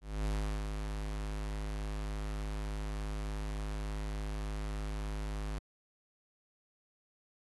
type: tone with ADSR envelope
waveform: square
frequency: 51.7 Hz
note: G#1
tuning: 7 cents flat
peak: -31 dBFS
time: 0.01-5.59 s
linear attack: 250 ms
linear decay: 400 ms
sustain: -5 dB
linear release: 10 ms
effects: AAC 32 kbps